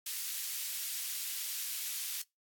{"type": "high-pass noise", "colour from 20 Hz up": "white", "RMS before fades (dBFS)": -38, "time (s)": [0.06, 2.22], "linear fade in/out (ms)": 5, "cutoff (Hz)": 2500, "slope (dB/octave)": 12, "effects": ["noise-tail reverb RT60 0.2 s tail -24 dB re dry", "AAC 64 kbps"]}